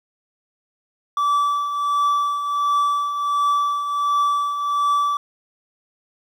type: tone with tremolo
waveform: triangle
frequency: 1157 Hz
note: D6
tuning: 26 cents flat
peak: -13 dBFS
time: 1.17-5.17 s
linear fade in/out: 2 ms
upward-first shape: triangle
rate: 1.4 Hz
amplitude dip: 60%
effects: 9-bit

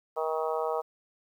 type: harmonic tone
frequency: 158.5 Hz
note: D#3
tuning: 32 cents sharp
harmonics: 3 / 4 / 5 / 6 / 7 / 8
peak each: -31 / -33 / -35 / -37 / -38 / -39 dBFS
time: 0.16-0.82 s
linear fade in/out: 20 ms
effects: 10-bit

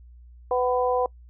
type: harmonic tone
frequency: 250 Hz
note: B3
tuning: 21 cents sharp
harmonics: 2 / 3 / 4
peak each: -22 / -26 / -28 dBFS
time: 0.51-1.06 s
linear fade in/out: 2 ms
effects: noise-tail reverb RT60 0.1 s tail -24 dB re dry + added 60 Hz sine -45 dBFS peak until 1.29 s

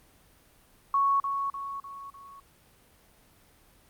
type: tone with echo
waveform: sine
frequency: 1108.7 Hz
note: C#6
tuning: in tune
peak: -21 dBFS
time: 0.94-1.2 s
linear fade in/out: 2 ms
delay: 300 ms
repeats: 4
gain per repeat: -6 dB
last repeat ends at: 2.4 s
effects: pink hiss -60 dBFS RMS until 3.89 s + Opus 32 kbps

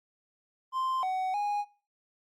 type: tone with pitch steps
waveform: triangle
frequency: 1044 / 750 / 824 Hz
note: C6 / F#5 / G#5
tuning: -4 / +23 / -14 cents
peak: -26 dBFS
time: 0.72-1.65 s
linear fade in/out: 50 ms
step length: 310 ms
effects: noise-tail reverb RT60 0.4 s tail -22 dB re dry + Opus 48 kbps

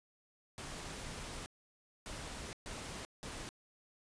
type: noise bursts at uneven times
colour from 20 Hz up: pink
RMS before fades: -45 dBFS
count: 4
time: 0.58-1.46 / 2.06-2.53 / 2.66-3.05 / 3.23-3.49 s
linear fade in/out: 0 ms
effects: resampled to 22050 Hz

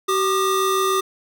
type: tone pair together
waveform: square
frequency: 381.6 / 1211.5 Hz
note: G4 / D#6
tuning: -47 / -47 cents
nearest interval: octave + minor sixth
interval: 2000 cents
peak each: -21 dBFS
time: 0.08-1.01 s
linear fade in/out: 10 ms
effects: none

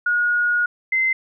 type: tone pair in turn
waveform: sine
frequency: 1444 / 2067 Hz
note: F#6 / C7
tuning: -43 / -22 cents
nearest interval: tritone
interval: 621 cents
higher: second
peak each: -16 dBFS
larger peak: neither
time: 0.06-0.66 / 0.92-1.13 s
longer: first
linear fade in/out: 5 ms
effects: none

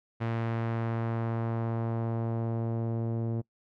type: tone with low-pass filter sweep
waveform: sawtooth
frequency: 114.7 Hz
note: A#2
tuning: 28 cents flat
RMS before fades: -31 dBFS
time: 0.2-3.42 s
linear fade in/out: 20 ms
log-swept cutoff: 2200 to 450 Hz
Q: 0.92
effects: noise-tail reverb RT60 0.1 s tail -23 dB re dry

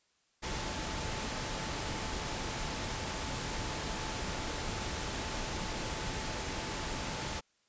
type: tone in noise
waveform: sine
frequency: 873 Hz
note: A5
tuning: 14 cents flat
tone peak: -47 dBFS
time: 0.42-7.41 s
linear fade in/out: 20 ms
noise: pink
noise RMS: -37 dBFS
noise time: 0.42-7.41 s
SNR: -13 dB
effects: white hiss -73 dBFS RMS until 7.68 s + resampled to 16000 Hz

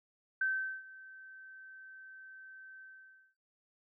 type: tone with ADSR envelope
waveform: sine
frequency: 1544 Hz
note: G6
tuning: 27 cents flat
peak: -28 dBFS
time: 0.41-3.35 s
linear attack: 5 ms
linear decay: 410 ms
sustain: -21 dB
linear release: 540 ms
effects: noise-tail reverb RT60 0.5 s tail -22 dB re dry

